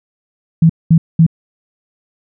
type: tone bursts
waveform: sine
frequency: 163.4 Hz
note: E3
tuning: 15 cents flat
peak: -4 dBFS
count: 3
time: 0.62-1.265 s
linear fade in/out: 5 ms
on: 75 ms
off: 210 ms
effects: none